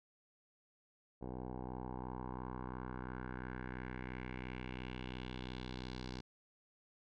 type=tone with low-pass filter sweep; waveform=10% pulse; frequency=62.9 Hz; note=B1; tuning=32 cents sharp; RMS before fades=-45 dBFS; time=1.21-6.21 s; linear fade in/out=10 ms; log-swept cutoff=650 to 4700 Hz; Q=2.8; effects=none